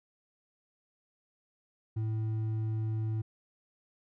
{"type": "tone with hard clipping", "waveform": "triangle", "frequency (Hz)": 110, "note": "A2", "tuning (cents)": 0, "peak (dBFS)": -31, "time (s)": [1.96, 3.22], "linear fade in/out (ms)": 10, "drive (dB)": 8, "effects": []}